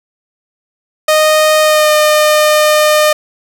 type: tone with pitch glide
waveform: sawtooth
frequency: 618 to 607.7 Hz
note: D#5 to D#5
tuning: -12 to -41 cents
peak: -3 dBFS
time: 1.08-3.13 s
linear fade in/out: 5 ms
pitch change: -29 cents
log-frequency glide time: 1.61-1.92 s
effects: none